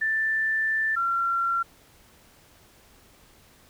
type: tone pair in turn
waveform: sine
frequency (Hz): 1769 / 1368.2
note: A6 / F6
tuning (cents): +9 / -36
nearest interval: major third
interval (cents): 445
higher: first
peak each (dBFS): -22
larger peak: neither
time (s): 0.01-0.96 / 0.96-1.63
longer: first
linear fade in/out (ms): 10
effects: pink hiss -56 dBFS RMS until 3.69 s